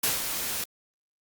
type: noise with ADSR envelope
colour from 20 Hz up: white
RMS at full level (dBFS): -24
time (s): 0.03-0.64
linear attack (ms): 9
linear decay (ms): 150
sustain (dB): -7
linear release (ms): 3
effects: Opus 48 kbps